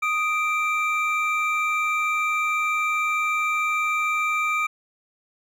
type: tone pair together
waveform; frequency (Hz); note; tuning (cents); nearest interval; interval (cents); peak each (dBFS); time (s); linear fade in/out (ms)
triangle; 1244.5 / 2349; D#6 / D7; 0 / 0; major seventh; 1100; -22; 0.02-4.67; 10
effects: none